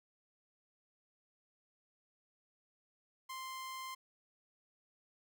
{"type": "tone", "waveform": "sawtooth", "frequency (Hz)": 1046.5, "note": "C6", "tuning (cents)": 0, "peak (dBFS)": -39, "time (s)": [3.29, 3.95], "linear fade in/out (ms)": 10, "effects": []}